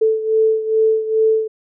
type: beating tone pair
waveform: sine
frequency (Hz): 439.7 / 442.1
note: A4 / A4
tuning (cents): -1 / +8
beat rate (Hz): 2.4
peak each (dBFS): -14 / -19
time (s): 0.01-1.48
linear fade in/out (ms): 10
effects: none